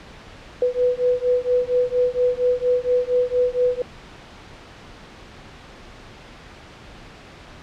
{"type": "beating tone pair", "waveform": "sine", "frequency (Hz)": [493.9, 498.2], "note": ["B4", "B4"], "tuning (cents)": [0, 15], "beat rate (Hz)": 4.3, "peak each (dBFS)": -20, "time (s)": [0.62, 3.82], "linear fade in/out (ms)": 2, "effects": ["pink hiss -42 dBFS RMS until 7.62 s", "low-pass 4000 Hz 12 dB/octave"]}